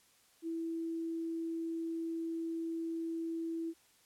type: tone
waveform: sine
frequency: 329.6 Hz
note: E4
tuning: in tune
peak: -35 dBFS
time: 0.42-3.74 s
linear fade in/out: 50 ms
effects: white hiss -67 dBFS RMS until 4.05 s + low-pass 12000 Hz 12 dB/octave